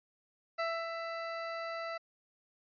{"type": "tone with ADSR envelope", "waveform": "20% pulse", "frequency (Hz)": 664, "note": "E5", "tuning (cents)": 12, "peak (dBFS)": -26, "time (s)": [0.58, 1.98], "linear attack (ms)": 18, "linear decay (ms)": 270, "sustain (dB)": -6, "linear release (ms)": 10, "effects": ["resampled to 11025 Hz"]}